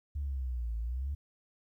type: exponential two-way sweep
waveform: sine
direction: down then up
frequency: 73.42 to 55 to 73.42 Hz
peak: -31 dBFS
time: 0.15-1.15 s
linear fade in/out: 10 ms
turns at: 0.78 s
effects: tanh soft clip ceiling -28 dBFS + 12-bit